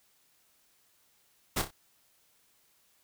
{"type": "noise with echo", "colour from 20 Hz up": "pink", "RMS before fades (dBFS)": -29, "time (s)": [1.56, 1.62], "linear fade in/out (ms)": 10, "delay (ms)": 30, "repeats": 3, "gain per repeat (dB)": -8, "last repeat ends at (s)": 1.71, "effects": ["white hiss -68 dBFS RMS until 3.03 s"]}